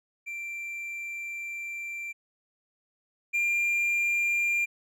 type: tone pair in turn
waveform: triangle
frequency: 2356 / 2392 Hz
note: D7 / D7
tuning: +5 / +31 cents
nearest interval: unison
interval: 26 cents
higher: second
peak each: -32 / -22 dBFS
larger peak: second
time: 0.26-2.13 / 3.33-4.66 s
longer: first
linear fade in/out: 20 ms
effects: none